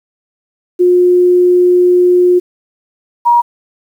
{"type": "tone pair in turn", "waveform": "sine", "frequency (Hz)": [358.1, 952.2], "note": ["F4", "A#5"], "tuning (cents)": [43, 37], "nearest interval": "octave + perfect fourth", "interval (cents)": 1694, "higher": "second", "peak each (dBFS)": -5, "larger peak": "neither", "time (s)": [[0.79, 2.4], [3.25, 3.42]], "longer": "first", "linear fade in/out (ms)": 20, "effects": ["7-bit"]}